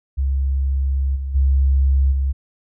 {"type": "tone with level steps", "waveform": "sine", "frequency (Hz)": 67.7, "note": "C#2", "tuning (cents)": -40, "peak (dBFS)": [-16, -22, -12, -16], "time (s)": [0.17, 2.33], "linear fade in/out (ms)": 20, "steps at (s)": [1.15, 1.34, 2.11], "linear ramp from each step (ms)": 20, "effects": []}